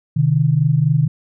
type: tone pair together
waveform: sine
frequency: 129.68 / 153.6 Hz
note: C3 / D#3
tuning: -15 / -22 cents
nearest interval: minor third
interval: 293 cents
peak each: -16 / -14 dBFS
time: 0.16-1.08 s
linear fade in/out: 10 ms
effects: none